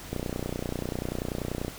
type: click train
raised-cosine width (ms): 2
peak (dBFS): -17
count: 48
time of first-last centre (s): 0.13-1.681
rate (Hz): 30.3
effects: pink hiss -43 dBFS RMS until 1.78 s